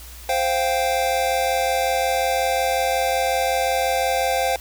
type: chord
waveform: square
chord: C suspended fourth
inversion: none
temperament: equal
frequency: 523.3 / 698.5 / 784 Hz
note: C5 / F5 / G5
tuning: 0 / 0 / 0 cents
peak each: -24 dBFS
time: 0.29-4.56 s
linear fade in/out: 2 ms
effects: added 60 Hz sine -39 dBFS peak until 4.6 s + white hiss -42 dBFS RMS until 4.6 s